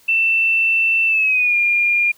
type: tone with pitch glide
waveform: sine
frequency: 2674 to 2410 Hz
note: E7 to D7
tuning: +24 to +44 cents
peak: -13 dBFS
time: 0.08-2.12 s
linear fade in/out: 10 ms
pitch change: -180 cents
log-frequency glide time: 1.06-1.56 s
effects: white hiss -52 dBFS RMS until 2.17 s